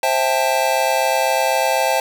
square chord, A minor seventh, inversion first, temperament just, 528 / 660 / 792 / 880 Hz, C5 / E5 / G5 / A5, +16 / +2 / +18 / 0 cents, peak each -22 dBFS, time 0.03-2 s, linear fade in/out 2 ms, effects 7-bit

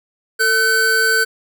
square tone pair together, 447.1 / 1519.6 Hz, A4 / F#6, +28 / +46 cents, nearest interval octave + major sixth, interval 2118 cents, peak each -22 / -14 dBFS, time 0.39-1.25 s, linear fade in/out 20 ms, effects none

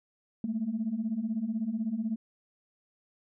sine beating tone pair, 210.8 / 226.8 Hz, G#3 / A#3, +26 / -47 cents, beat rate 16 Hz, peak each -33 / -30 dBFS, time 0.44-2.16 s, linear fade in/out 2 ms, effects tanh soft clip ceiling -22 dBFS

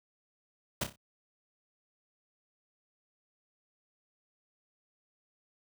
pink noise with echo, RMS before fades -31 dBFS, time 0.81-0.84 s, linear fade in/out 5 ms, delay 30 ms, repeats 4, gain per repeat -8 dB, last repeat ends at 0.96 s, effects high-pass 60 Hz 12 dB/octave

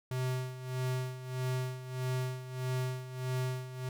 square tone with tremolo, 128.2 Hz, C3, 35 cents flat, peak -31 dBFS, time 0.11-3.89 s, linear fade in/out 2 ms, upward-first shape sine, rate 1.6 Hz, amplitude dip 75%, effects none

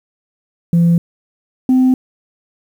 sine tone pair in turn, 170 / 257.1 Hz, F3 / C4, -46 / -30 cents, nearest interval perfect fifth, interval 716 cents, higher second, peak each -6 dBFS, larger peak neither, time 0.73-0.98 / 1.69-1.94 s, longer neither, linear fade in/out 2 ms, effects tanh soft clip ceiling -6 dBFS + 7-bit

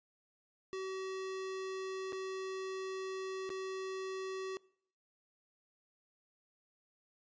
square tone with dropouts, 380 Hz, F#4, 46 cents sharp, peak -39 dBFS, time 0.73-4.57 s, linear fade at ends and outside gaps 0 ms, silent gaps 2.123-2.129 / 3.493-3.502 s, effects noise-tail reverb RT60 0.6 s tail -23 dB re dry + resampled to 16000 Hz

